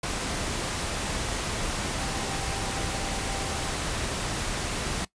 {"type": "tone in noise", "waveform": "sine", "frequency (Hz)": 784, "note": "G5", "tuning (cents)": 0, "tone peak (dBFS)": -39, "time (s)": [1.98, 3.71], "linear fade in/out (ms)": 5, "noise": "pink", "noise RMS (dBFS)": -30, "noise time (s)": [0.03, 5.05], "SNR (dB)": -12, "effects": ["noise-tail reverb RT60 0.1 s tail -19 dB re dry", "resampled to 22050 Hz"]}